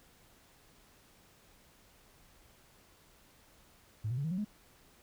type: tone with pitch steps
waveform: sine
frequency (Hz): 107.9 / 123.23 / 140.74 / 160.74 / 183.57 / 209.7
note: A2 / B2 / C#3 / E3 / F#3 / G#3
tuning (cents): -33 / -3 / +27 / -43 / -13 / +17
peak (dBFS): -31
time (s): 4.04-4.448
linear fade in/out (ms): 10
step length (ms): 68
effects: tanh soft clip ceiling -27 dBFS + pink hiss -63 dBFS RMS until 5.02 s